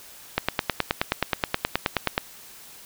click train, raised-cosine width 0.3 ms, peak -4 dBFS, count 18, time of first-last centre 0.38-2.179 s, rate 9.45 Hz, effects white hiss -46 dBFS RMS until 2.85 s

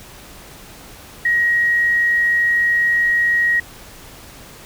sine tone, 1893 Hz, A#6, 26 cents sharp, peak -13 dBFS, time 1.25-3.6 s, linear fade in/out 5 ms, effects pink hiss -40 dBFS RMS until 4.65 s

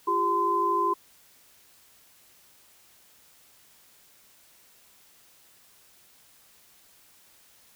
sine tone cluster, 348.6 / 401.2 / 1026 Hz, F4 / G4 / C6, -3 / +40 / -34 cents, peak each -30 / -31 / -23 dBFS, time 0.07-0.94 s, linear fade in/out 10 ms, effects white hiss -58 dBFS RMS until 7.75 s

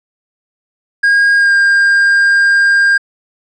triangle tone with pitch glide, 1628 to 1604.7 Hz, G#6 to G6, -35 to +40 cents, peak -5 dBFS, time 1.03-2.98 s, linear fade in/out 10 ms, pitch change -25 cents, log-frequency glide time 1.36-1.53 s, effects resampled to 22050 Hz

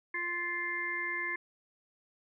harmonic tone, 349.2 Hz, F4, in tune, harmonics 1 / 3 / 5 / 6, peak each -45 / -42 / -36 / -35 dBFS, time 0.14-1.36 s, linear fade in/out 5 ms, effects none

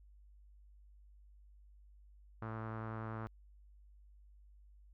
sawtooth tone with low-pass filter, 111.2 Hz, A2, 19 cents sharp, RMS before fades -43 dBFS, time 2.42-3.27 s, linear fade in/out 0 ms, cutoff 1300 Hz, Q 3, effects added 50 Hz sine -58 dBFS peak until 4.93 s

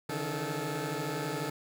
15% pulse tone cluster, 140.4 / 154.7 / 166.7 / 435.9 Hz, C#3 / D#3 / E3 / A4, +22 / -10 / +20 / -16 cents, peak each -32 / -30 / -37 / -31 dBFS, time 0.09-1.5 s, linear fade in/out 5 ms, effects none

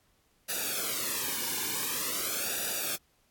white noise with flanger, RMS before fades -32 dBFS, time 0.48-2.97 s, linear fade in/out 20 ms, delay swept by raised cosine 0.93 to 1.55 ms, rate 0.46 Hz, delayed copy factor -1, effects pink hiss -69 dBFS RMS until 3.3 s + AAC 64 kbps

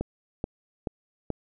click train, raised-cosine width 2 ms, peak -15 dBFS, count 4, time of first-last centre 0.01-1.303 s, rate 2.32 Hz, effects none

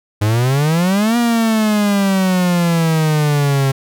45% pulse exponential two-way sweep, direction up then down, 102.1 to 240 to 134 Hz, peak -12 dBFS, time 0.21-3.72 s, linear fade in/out 10 ms, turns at 1.17 s, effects none

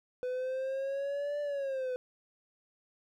triangle exponential two-way sweep, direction up then down, 498.9 to 587.3 to 498.9 Hz, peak -30 dBFS, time 0.23-1.96 s, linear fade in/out 0 ms, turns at 1.41 s, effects none

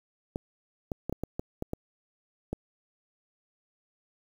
clicks, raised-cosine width 2 ms, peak -18 dBFS, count 9, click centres 0.359 / 0.918 / 1.096 / 1.126 / 1.236 / 1.395 / 1.624 / 1.734 / 2.53 s, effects 8-bit

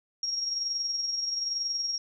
sine tone with amplitude modulation, 5588 Hz, F8, in tune, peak -26 dBFS, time 0.23-1.98 s, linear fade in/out 2 ms, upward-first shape sine, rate 21.1 Hz, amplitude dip 45%, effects none

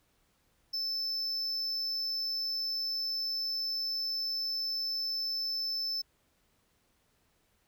triangle tone, 5274 Hz, E8, in tune, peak -30 dBFS, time 0.73-6.02 s, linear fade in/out 10 ms, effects pink hiss -72 dBFS RMS until 7.67 s

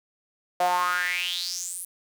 sawtooth tone with high-pass filter sweep, 178.5 Hz, F3, 38 cents sharp, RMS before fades -27 dBFS, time 0.6-1.85 s, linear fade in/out 5 ms, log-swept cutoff 650 to 11000 Hz, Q 6.8, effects none

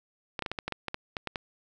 clicks, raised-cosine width 0.3 ms, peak -16 dBFS, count 12, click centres 0.392 / 0.423 / 0.462 / 0.516 / 0.588 / 0.68 / 0.723 / 0.883 / 0.944 / 1.168 / 1.273 / 1.358 s, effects none

